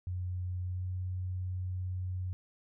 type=tone with pitch glide; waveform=sine; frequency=90.6 to 91.76 Hz; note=F#2 to F#2; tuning=-36 to -14 cents; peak=-33 dBFS; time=0.07-2.33 s; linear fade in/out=0 ms; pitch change=+22 cents; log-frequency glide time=0.66-0.85 s; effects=none